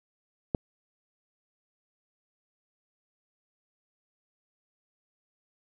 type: click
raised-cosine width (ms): 2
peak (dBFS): -12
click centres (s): 0.548
effects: none